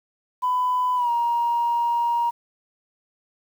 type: tone with pitch glide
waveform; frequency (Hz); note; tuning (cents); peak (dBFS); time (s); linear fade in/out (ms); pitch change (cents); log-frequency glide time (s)
sine; 1000 to 943.9; B5 to A#5; +21 to +21; -18; 0.42-2.31; 20; -100; 0.96-1.1
effects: tanh soft clip ceiling -15 dBFS + 8-bit